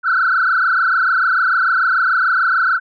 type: tone with frequency modulation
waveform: sine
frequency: 1431 Hz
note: F6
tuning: 42 cents sharp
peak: -11 dBFS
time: 0.03-2.8 s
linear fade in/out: 50 ms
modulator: 26.8 Hz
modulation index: 4.1
effects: tanh soft clip ceiling -8 dBFS